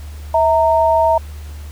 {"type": "tone pair together", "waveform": "sine", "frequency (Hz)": [649.9, 922], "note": ["E5", "A#5"], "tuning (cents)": [-25, -19], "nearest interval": "tritone", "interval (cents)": 606, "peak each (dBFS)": -13, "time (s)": [0.34, 1.18], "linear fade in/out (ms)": 5, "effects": ["added 74 Hz sine -28 dBFS peak until 1.71 s", "pink hiss -43 dBFS RMS until 1.71 s"]}